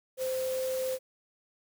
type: tone in noise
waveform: sine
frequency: 519 Hz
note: C5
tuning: 14 cents flat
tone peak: -29 dBFS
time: 0.17-0.99 s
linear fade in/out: 50 ms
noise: white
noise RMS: -42 dBFS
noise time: 0.17-0.99 s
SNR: +10 dB
effects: none